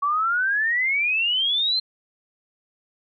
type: exponential sweep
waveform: sine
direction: up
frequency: 1123 to 4186 Hz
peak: -19 dBFS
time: 0.02-1.8 s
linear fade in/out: 10 ms
effects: none